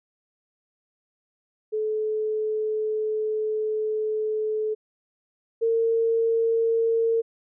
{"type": "tone pair in turn", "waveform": "sine", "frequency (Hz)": [431.5, 455.8], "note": ["A4", "A#4"], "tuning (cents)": [-34, -39], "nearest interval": "minor second", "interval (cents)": 95, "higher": "second", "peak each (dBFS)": [-23, -19], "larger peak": "second", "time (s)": [[1.72, 4.75], [5.61, 7.22]], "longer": "first", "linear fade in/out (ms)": 20, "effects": []}